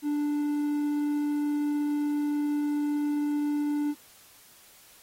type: tone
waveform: triangle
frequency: 293.7 Hz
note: D4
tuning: in tune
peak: -23 dBFS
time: 0.02-3.95 s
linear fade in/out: 50 ms
effects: white hiss -55 dBFS RMS until 5.02 s + AAC 48 kbps